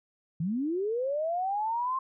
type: linear sweep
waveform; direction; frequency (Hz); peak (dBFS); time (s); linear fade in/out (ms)
sine; up; 150.6 to 1068; -27; 0.4-1.99; 5
effects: none